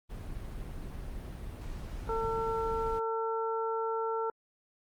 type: noise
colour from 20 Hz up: brown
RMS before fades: -40 dBFS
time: 0.09-3 s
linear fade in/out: 20 ms
type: harmonic tone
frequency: 450 Hz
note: A4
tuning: 39 cents sharp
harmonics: 1 / 2 / 3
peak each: -32 / -35 / -37 dBFS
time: 2.09-4.3 s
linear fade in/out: 2 ms
effects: Opus 32 kbps